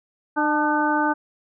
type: harmonic tone with a mistuned harmonic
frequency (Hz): 301.9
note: D4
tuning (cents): +48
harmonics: 1 / 2 / 3 / 4 / 5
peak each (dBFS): -23 / -29 / -22 / -28 / -25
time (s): 0.36-1.14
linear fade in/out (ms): 20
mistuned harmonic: 3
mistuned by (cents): -41
effects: none